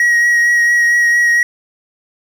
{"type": "tone with vibrato", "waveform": "triangle", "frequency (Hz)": 1900, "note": "A#6", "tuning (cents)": 33, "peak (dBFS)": -7, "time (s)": [0, 1.43], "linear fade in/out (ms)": 2, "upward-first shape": "triangle", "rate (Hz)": 4.4, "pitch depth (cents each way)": 18, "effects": ["7-bit"]}